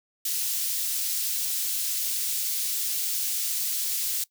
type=high-pass noise; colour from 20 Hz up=white; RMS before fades=-28 dBFS; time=0.25-4.24 s; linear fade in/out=5 ms; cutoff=3900 Hz; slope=12 dB/octave; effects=noise-tail reverb RT60 0.1 s tail -20 dB re dry